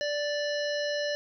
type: harmonic tone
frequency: 586 Hz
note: D5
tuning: 4 cents flat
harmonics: 1 / 3 / 5 / 7 / 9 / 10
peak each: -29 / -35 / -40 / -39 / -41 / -48 dBFS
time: 0.01-1.15 s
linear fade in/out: 0 ms
effects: none